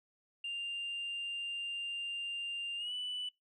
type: tone with pitch glide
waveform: sine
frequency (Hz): 2794 to 2977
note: F7 to F#7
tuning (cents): 0 to +10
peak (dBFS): -35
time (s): 0.44-3.29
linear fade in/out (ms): 5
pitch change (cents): +110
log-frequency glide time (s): 2.77-2.93
effects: noise-tail reverb RT60 0.2 s tail -25 dB re dry + tanh soft clip ceiling -34 dBFS